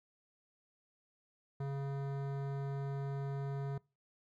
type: tone with hard clipping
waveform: sine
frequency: 138.59 Hz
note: C#3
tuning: in tune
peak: -38 dBFS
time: 1.6-3.78 s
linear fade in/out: 5 ms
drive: 16 dB
effects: noise-tail reverb RT60 0.3 s tail -24 dB re dry